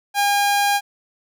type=tone; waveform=sawtooth; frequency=810 Hz; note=G#5; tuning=43 cents flat; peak=-12 dBFS; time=0.14-0.81 s; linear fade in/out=50 ms; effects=none